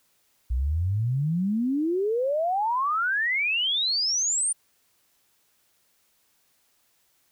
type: exponential sweep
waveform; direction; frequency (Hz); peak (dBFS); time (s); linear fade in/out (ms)
sine; up; 58.3 to 9300; -22; 0.5-4.53; 10
effects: white hiss -67 dBFS RMS until 7.31 s